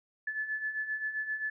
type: beating tone pair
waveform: sine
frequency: 1727 / 1734.6 Hz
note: A6 / A6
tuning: -33 / -25 cents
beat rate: 7.6 Hz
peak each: -39 / -33 dBFS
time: 0.27-1.5 s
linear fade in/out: 5 ms
effects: none